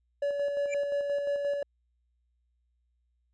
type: tone with tremolo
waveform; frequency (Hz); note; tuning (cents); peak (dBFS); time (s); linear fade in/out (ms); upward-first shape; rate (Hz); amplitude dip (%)
triangle; 570; C#5; +48; -24; 0.22-1.63; 5; square; 5.7; 35
type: tone with exponential growth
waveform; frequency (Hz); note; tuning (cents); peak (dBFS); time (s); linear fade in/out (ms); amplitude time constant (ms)
square; 2349; D7; 0; -30; 0.67-0.74; 2; 15
effects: added 60 Hz sine -70 dBFS peak until 3.33 s + resampled to 22050 Hz